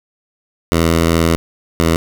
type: tone pair in turn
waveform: 10% pulse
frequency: 82.8 / 82.23 Hz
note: E2 / E2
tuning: +8 / -4 cents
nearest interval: unison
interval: 12 cents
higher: first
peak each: -3 dBFS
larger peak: neither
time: 0.72-1.36 / 1.8-1.96 s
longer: first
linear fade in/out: 0 ms
effects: none